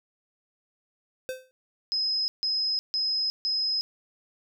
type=tone with exponential decay; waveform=square; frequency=516 Hz; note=C5; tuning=24 cents flat; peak=-28 dBFS; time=1.29-1.51 s; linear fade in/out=0 ms; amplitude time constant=47 ms
type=tone bursts; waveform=sine; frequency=5090 Hz; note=D#8; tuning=39 cents sharp; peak=-24 dBFS; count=4; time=1.92-3.81 s; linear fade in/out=0 ms; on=360 ms; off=150 ms
effects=none